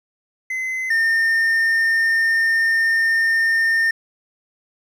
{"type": "tone pair in turn", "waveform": "triangle", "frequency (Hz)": [2048, 1816.1], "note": ["C7", "A#6"], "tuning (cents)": [-38, -46], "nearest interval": "major second", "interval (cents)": 208, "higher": "first", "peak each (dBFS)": [-20, -13], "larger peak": "second", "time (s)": [[0.5, 0.9], [0.9, 3.91]], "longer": "second", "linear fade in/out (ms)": 5, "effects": []}